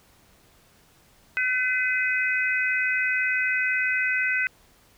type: harmonic tone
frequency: 506 Hz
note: B4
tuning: 42 cents sharp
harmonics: 3 / 4 / 5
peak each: -25 / -26 / -27 dBFS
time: 1.37-4.47 s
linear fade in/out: 0 ms
effects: pink hiss -58 dBFS RMS until 4.97 s